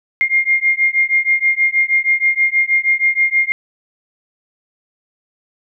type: beating tone pair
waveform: sine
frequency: 2118 / 2124.3 Hz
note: C7 / C7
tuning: +21 / +26 cents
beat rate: 6.3 Hz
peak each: -15 dBFS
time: 0.21-3.52 s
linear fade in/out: 0 ms
effects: none